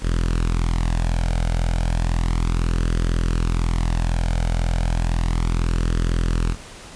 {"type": "tone with flanger", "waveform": "sawtooth", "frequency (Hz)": 42, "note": "E1", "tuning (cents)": 33, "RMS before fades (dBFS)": -20, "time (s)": [0.01, 6.56], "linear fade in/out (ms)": 50, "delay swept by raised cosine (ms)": [0.63, 1.35], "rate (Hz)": 0.33, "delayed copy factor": 0.8, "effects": ["pink hiss -40 dBFS RMS until 6.95 s", "resampled to 22050 Hz"]}